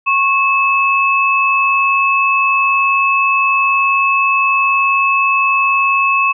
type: tone pair together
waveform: sine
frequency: 1095 / 2602 Hz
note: C#6 / E7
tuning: -22 / -23 cents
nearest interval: octave + minor third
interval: 1499 cents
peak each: -13 dBFS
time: 0.06-6.33 s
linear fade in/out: 20 ms
effects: none